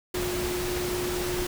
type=tone in noise; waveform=sine; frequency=358.6 Hz; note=F4; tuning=46 cents sharp; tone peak=-29 dBFS; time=0.14-1.47 s; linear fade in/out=5 ms; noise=pink; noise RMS=-32 dBFS; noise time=0.14-1.47 s; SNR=0 dB; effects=none